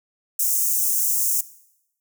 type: high-pass noise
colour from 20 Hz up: white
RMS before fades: -21 dBFS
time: 0.39-1.41 s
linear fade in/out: 5 ms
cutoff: 6100 Hz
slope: 48 dB/octave
effects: noise-tail reverb RT60 0.8 s tail -18 dB re dry